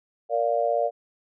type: chord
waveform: sine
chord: Bb major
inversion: none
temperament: just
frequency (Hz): 466.2 / 582.7 / 699.2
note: Bb4 / D5 / F5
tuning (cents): 0 / -14 / +2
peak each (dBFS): -27 / -24 / -25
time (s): 0.29-0.91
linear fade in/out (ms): 50
effects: none